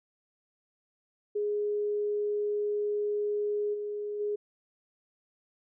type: tone with level steps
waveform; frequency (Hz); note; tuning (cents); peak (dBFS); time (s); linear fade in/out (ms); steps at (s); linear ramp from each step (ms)
sine; 415.4; G#4; 0; -27 / -32 / -28; 1.35-4.36; 10; 3.73 / 4.19; 20
effects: none